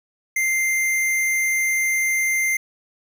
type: tone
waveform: square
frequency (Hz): 2092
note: C7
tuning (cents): -1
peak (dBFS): -19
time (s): 0.36-2.57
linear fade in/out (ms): 5
effects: none